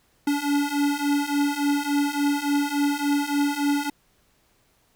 square beating tone pair, 285.1 / 288.6 Hz, C#4 / D4, +49 / -30 cents, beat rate 3.5 Hz, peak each -26 / -24 dBFS, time 0.27-3.9 s, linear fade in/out 5 ms, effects pink hiss -64 dBFS RMS until 4.95 s

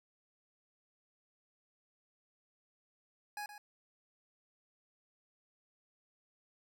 25% pulse tone with echo, 830.6 Hz, G#5, in tune, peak -36 dBFS, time 3.37-3.46 s, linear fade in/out 2 ms, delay 120 ms, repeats 1, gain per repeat -10 dB, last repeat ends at 3.58 s, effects none

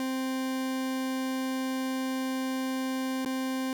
40% pulse tone with dropouts, 261.6 Hz, C4, in tune, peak -28 dBFS, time 0-3.73 s, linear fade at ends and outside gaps 1 ms, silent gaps 3.249-3.259 s, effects none

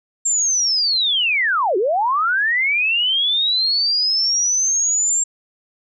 sine linear two-way sweep, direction down then up, 7459 to 349.2 to 7459 Hz, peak -15 dBFS, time 0.25-5.24 s, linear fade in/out 10 ms, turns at 1.77 s, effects none

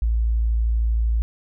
sine tone, 56.4 Hz, A1, 44 cents sharp, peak -17 dBFS, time 0.02-1.22 s, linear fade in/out 0 ms, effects none

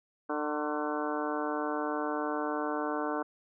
harmonic tone with a mistuned harmonic, 150 Hz, D3, 37 cents sharp, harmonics 2 / 3 / 4 / 5 / 6 / 7 / 8 / 9 / 10, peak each -35 / -37 / -38 / -39 / -40 / -40 / -41 / -42 / -42 dBFS, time 0.29-3.23 s, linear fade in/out 10 ms, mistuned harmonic 8, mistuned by -69 cents, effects none

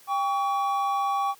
triangle tone pair together, 795 / 1130 Hz, G5 / C#6, +24 / +33 cents, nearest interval tritone, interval 609 cents, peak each -24 dBFS, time 0.07-1.35 s, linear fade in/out 50 ms, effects white hiss -54 dBFS RMS until 1.39 s + high-pass 100 Hz 12 dB/octave

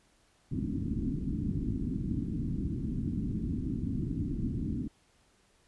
white low-pass noise, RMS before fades -33 dBFS, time 0.51-4.88 s, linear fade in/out 10 ms, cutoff 300 Hz, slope 48 dB/octave, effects pink hiss -67 dBFS RMS until 5.67 s + resampled to 24000 Hz

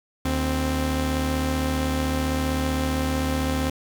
sawtooth tone pair together, 75.6 / 261.6 Hz, D#2 / C4, -49 / 0 cents, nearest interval octave + major sixth, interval 2149 cents, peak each -21 / -21 dBFS, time 0.25-3.7 s, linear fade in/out 5 ms, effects 7-bit

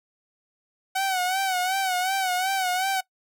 sawtooth tone with vibrato, 750 Hz, F#5, 23 cents sharp, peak -19 dBFS, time 0.95-3.01 s, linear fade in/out 10 ms, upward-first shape sine, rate 2.7 Hz, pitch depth 70 cents each way, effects noise-tail reverb RT60 0.1 s tail -21 dB re dry

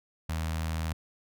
sawtooth tone with notch filter, 80.3 Hz, E2, 45 cents flat, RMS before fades -32 dBFS, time 0.29-0.93 s, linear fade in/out 5 ms, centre 380 Hz, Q 0.88, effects none

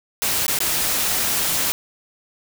white noise with dropouts, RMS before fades -21 dBFS, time 0.22-1.72 s, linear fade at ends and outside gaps 0 ms, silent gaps 0.465-0.481 / 0.588-0.604 s, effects none

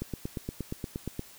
click train, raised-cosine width 3 ms, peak -20 dBFS, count 11, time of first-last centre 0.02-1.194 s, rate 8.52 Hz, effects white hiss -52 dBFS RMS until 1.38 s

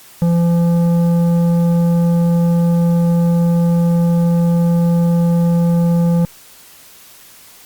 sine tone with tanh clipping, 170.4 Hz, F3, 42 cents flat, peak -12 dBFS, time 0.22-6.25 s, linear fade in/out 0 ms, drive 10 dB, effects white hiss -42 dBFS RMS until 7.65 s + Opus 48 kbps

